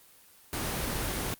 pink noise, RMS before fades -32 dBFS, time 0.53-1.34 s, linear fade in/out 0 ms, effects white hiss -57 dBFS RMS until 1.39 s + Opus 24 kbps

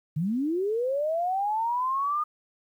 sine linear sweep, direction up, 142.2 to 1229 Hz, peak -24 dBFS, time 0.16-2.24 s, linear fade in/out 10 ms, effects 10-bit

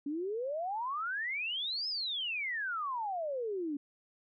sine exponential two-way sweep, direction up then down, 277.2 to 5240 to 277.2 Hz, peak -33 dBFS, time 0.06-3.77 s, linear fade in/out 5 ms, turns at 1.88 s, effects none

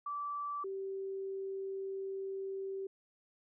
sine tone pair in turn, 1161 / 387.4 Hz, D6 / G4, -20 / -20 cents, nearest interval octave + perfect fifth, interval 1900 cents, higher first, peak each -36 / -37 dBFS, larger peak first, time 0.06-0.64 / 0.64-2.87 s, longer second, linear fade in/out 5 ms, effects none

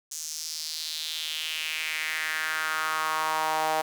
sawtooth tone with high-pass filter sweep, 157.1 Hz, D#3, 17 cents sharp, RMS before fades -30 dBFS, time 0.11-3.82 s, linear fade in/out 10 ms, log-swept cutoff 6600 to 720 Hz, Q 3.3, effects 8-bit

